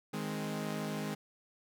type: chord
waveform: sawtooth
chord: Ab major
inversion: second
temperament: equal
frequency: 155.56 / 207.7 / 261.6 Hz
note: Eb3 / Ab3 / C4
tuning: 0 / 0 / 0 cents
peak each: -36 / -34 / -39 dBFS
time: 0.13-1.15 s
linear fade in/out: 10 ms
effects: none